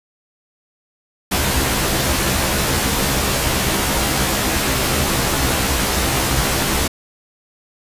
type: noise with comb filter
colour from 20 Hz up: pink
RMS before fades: -18 dBFS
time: 1.31-6.88 s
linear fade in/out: 10 ms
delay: 15 ms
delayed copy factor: +0.95
effects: resampled to 32000 Hz